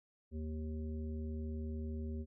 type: harmonic tone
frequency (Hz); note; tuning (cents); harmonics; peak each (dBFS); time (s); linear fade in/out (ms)
77.78; D#2; 0; 1 / 3 / 5 / 7; -39 / -44 / -50 / -59; 0.31-2.26; 50
effects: none